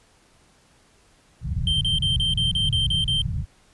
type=low-pass noise; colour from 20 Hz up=white; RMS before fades=-26 dBFS; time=1.41-3.46 s; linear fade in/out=50 ms; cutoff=160 Hz; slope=48 dB/octave
type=tone bursts; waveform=triangle; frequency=3136 Hz; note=G7; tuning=in tune; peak=-19 dBFS; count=9; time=1.67-3.218 s; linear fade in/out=2 ms; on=140 ms; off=36 ms
effects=pink hiss -58 dBFS RMS until 3.73 s + resampled to 24000 Hz